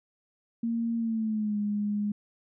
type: tone with pitch glide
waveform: sine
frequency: 231 to 207 Hz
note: A#3 to G#3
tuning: -16 to -5 cents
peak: -26 dBFS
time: 0.63-2.12 s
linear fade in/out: 5 ms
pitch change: -189 cents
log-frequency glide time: 0.97-1.58 s
effects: none